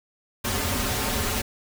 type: noise with comb filter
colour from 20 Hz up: pink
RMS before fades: -26 dBFS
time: 0.44-1.42 s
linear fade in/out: 10 ms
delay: 6.1 ms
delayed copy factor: -0.95
effects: none